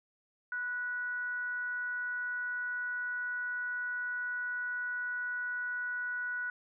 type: tone with frequency modulation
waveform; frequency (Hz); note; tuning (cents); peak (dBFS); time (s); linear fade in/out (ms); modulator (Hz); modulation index
sine; 1472; F#6; -9; -33; 0.52-6.5; 2; 470; 0.22
effects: none